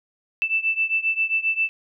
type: beating tone pair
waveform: sine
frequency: 2647 / 2654.5 Hz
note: E7 / E7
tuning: +7 / +11 cents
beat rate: 7.5 Hz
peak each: -22 / -24 dBFS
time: 0.42-1.69 s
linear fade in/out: 0 ms
effects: none